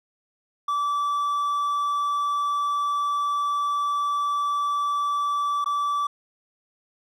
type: tone with dropouts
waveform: triangle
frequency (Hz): 1158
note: D6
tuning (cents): -25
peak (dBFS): -20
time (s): 0.68-6.07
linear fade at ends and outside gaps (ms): 5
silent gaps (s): 5.644-5.659
effects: none